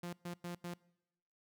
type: tone bursts at uneven times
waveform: sawtooth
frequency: 174.61 Hz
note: F3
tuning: in tune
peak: -37 dBFS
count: 4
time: 0.03-0.13 / 0.25-0.34 / 0.44-0.55 / 0.64-0.74 s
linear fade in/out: 5 ms
effects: noise-tail reverb RT60 0.9 s tail -24 dB re dry